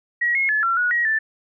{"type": "tone with pitch steps", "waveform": "sine", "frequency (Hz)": [1910, 2163, 1719, 1361, 1459, 1899, 1764], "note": ["A#6", "C#7", "A6", "F6", "F#6", "A#6", "A6"], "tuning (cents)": [42, -43, -41, -45, -25, 32, 4], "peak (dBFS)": -17, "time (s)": [0.21, 1.19], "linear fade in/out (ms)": 10, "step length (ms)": 140, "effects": []}